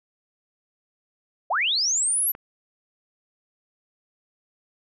sine linear sweep, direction up, 554.4 to 11960 Hz, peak -20 dBFS, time 1.5-2.32 s, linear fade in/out 10 ms
click, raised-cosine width 0.5 ms, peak -25 dBFS, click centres 2.351 s
effects none

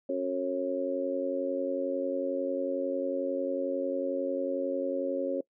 harmonic tone, 91.1 Hz, F#2, 26 cents flat, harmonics 3 / 4 / 5 / 6, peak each -34 / -36 / -37 / -30 dBFS, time 0.09-5.41 s, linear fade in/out 5 ms, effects noise-tail reverb RT60 0.1 s tail -23 dB re dry

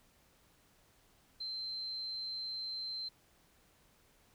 sine tone, 4111 Hz, C8, 31 cents flat, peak -38 dBFS, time 1.4-3.09 s, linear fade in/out 10 ms, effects pink hiss -68 dBFS RMS until 4.34 s

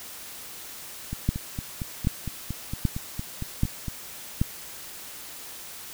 two click trains, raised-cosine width 5 ms, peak -9 / -18 dBFS, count 5 / 13, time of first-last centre 1.29-4.415 / 1.13-3.882 s, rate 1.28 / 4.36 Hz, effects white hiss -41 dBFS RMS until 5.93 s

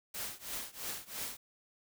white noise with tremolo, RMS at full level -38 dBFS, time 0.14-1.37 s, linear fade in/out 5 ms, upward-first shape triangle, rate 3 Hz, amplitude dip 95%, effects none

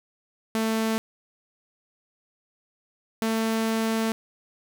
sawtooth tone pair in turn, 222.2 / 223.4 Hz, A3 / A3, +17 / +27 cents, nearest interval unison, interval 10 cents, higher second, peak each -19 dBFS, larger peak neither, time 0.55-0.98 / 3.22-4.12 s, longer second, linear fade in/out 0 ms, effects none

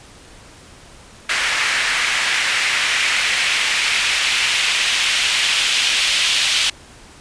white noise with band-pass filter sweep, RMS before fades -18 dBFS, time 1.29-6.7 s, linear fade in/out 5 ms, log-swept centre 1900 to 3100 Hz, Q 1.8, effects pink hiss -43 dBFS RMS until 7.2 s + resampled to 22050 Hz

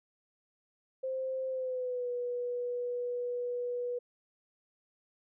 sine tone with pitch glide, 523.3 to 488.3 Hz, C5 to B4, 0 to -20 cents, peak -32 dBFS, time 1.03-3.99 s, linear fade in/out 10 ms, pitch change -120 cents, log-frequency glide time 1.49-2.1 s, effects none

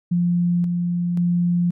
sine tone with tremolo, 174.61 Hz, F3, in tune, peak -16 dBFS, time 0.11-1.71 s, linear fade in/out 10 ms, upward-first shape square, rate 0.94 Hz, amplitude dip 30%, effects none

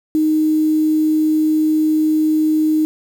sine tone with quantisation, 310.1 Hz, D#4, 6 cents flat, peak -12 dBFS, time 0.15-2.85 s, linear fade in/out 0 ms, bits 6, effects none

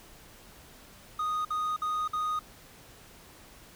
triangle tone bursts, 1241 Hz, D#6, 5 cents flat, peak -26 dBFS, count 4, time 1.19-2.392 s, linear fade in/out 5 ms, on 260 ms, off 54 ms, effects pink hiss -53 dBFS RMS until 3.75 s

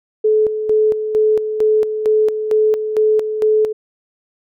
sine tone with tremolo, 431.1 Hz, A4, 35 cents flat, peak -10 dBFS, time 0.24-3.73 s, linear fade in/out 10 ms, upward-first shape square, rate 2.2 Hz, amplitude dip 60%, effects none

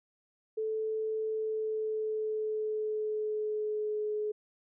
sine tone with pitch glide, 437.4 to 423.7 Hz, A4 to G#4, -10 to +35 cents, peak -30 dBFS, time 0.57-4.32 s, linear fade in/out 10 ms, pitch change -55 cents, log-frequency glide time 1.28-4.11 s, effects none

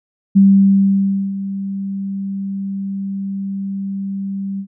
sine tone with ADSR envelope, 195.9 Hz, G3, 1 cent flat, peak -5 dBFS, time 0.35-4.67 s, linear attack 19 ms, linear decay 960 ms, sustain -15 dB, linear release 78 ms, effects none

